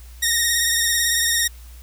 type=tone with vibrato; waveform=10% pulse; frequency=1861 Hz; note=A#6; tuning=3 cents flat; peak=-8 dBFS; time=0.22-1.48 s; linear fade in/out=10 ms; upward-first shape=triangle; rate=18 Hz; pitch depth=44 cents each way; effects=added 60 Hz sine -38 dBFS peak until 1.82 s + white hiss -50 dBFS RMS until 1.82 s